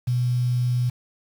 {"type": "tone with quantisation", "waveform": "sine", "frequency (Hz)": 123.47, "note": "B2", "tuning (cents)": 0, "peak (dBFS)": -19, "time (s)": [0.07, 0.9], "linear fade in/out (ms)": 10, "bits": 7, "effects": []}